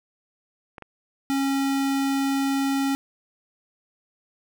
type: clicks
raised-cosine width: 0.5 ms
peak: -24 / -24 dBFS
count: 2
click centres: 0.782 / 0.823 s
type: tone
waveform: square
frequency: 273.7 Hz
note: C#4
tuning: 22 cents flat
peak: -22 dBFS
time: 1.3-2.95 s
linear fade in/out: 0 ms
effects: none